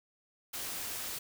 white noise, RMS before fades -39 dBFS, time 0.53-1.19 s, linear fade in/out 10 ms, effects none

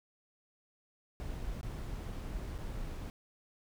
brown noise with dropouts, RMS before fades -40 dBFS, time 1.2-3.1 s, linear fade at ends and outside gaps 0 ms, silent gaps 1.612-1.631 / 2.58-2.586 s, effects none

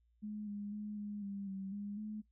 sine tone with pitch steps, 210.9 / 204.7 / 209.8 / 206.7 / 199.2 / 193.1 / 203.8 / 213.3 Hz, G#3 / G#3 / G#3 / G#3 / G3 / G3 / G#3 / G#3, +27 / -25 / +18 / -8 / +28 / -26 / -32 / +46 cents, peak -40 dBFS, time 0.22-2.22 s, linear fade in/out 20 ms, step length 250 ms, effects noise-tail reverb RT60 0.1 s tail -18 dB re dry + added 58 Hz sine -70 dBFS peak until 2.31 s

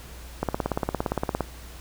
click train, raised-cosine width 1 ms, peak -10 dBFS, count 18, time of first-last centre 0.43-1.407 s, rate 17.4 Hz, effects added 60 Hz sine -41 dBFS peak until 1.8 s + pink hiss -46 dBFS RMS until 1.8 s

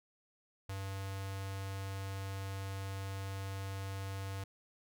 square tone with notch filter, 97.3 Hz, G2, 12 cents flat, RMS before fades -41 dBFS, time 0.69-4.44 s, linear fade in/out 5 ms, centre 210 Hz, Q 0.54, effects none

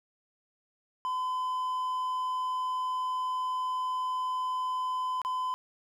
triangle tone with dropouts, 1016 Hz, B5, 49 cents sharp, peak -27 dBFS, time 1.05-5.54 s, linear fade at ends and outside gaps 0 ms, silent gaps 5.217-5.249 s, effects none

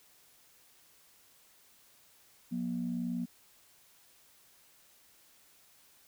sine tone pair together, 179.1 / 239.9 Hz, F3 / A#3, +44 / +50 cents, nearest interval perfect fourth, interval 506 cents, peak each -36 / -33 dBFS, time 2.51-3.26 s, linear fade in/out 20 ms, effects tanh soft clip ceiling -25 dBFS + white hiss -63 dBFS RMS until 6.07 s

